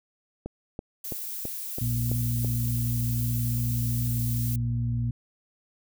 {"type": "click train", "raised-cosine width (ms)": 2, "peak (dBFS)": -20, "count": 7, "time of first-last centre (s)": [0.46, 2.447], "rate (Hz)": 3.02}
{"type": "noise", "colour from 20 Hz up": "violet", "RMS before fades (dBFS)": -35, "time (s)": [1.04, 4.56], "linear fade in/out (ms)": 5}
{"type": "harmonic tone", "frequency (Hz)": 59.1, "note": "A#1", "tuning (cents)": 24, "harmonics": [1, 2, 4], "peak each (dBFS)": [-35, -25, -35], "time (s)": [1.81, 5.11], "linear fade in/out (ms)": 5}
{"effects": []}